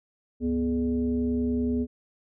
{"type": "tone with frequency modulation", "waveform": "sine", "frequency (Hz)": 245.7, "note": "B3", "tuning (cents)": -9, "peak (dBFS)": -23, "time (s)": [0.4, 1.87], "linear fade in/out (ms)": 50, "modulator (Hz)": 174, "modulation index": 0.75, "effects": []}